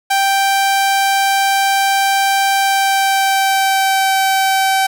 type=tone with pitch glide; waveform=sawtooth; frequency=784 to 771.4 Hz; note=G5 to G5; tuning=0 to -28 cents; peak=-8 dBFS; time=0.1-4.87 s; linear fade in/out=10 ms; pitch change=-28 cents; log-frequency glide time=2.56-4.21 s; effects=none